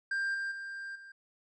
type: tone with level steps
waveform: triangle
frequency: 1589 Hz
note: G6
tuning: 23 cents sharp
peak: -28 / -31 / -37 / -46 dBFS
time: 0.11-1.12 s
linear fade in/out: 5 ms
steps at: 0.34 / 0.51 / 0.95 s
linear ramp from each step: 10 ms
effects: resampled to 22050 Hz